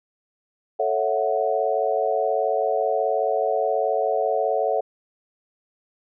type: chord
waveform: sine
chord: F# minor seventh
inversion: first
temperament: equal with one note detuned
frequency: 440 / 554.4 / 659.3 / 737.9 Hz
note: A4 / C#5 / E5 / F#5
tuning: 0 / 0 / 0 / -5 cents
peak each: -25 dBFS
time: 0.79-4.81 s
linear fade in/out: 10 ms
effects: none